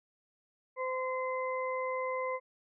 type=harmonic tone; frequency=515 Hz; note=C5; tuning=28 cents flat; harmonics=1 / 2 / 4; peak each=-34 / -36 / -41 dBFS; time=0.76-2.4 s; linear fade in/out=50 ms; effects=none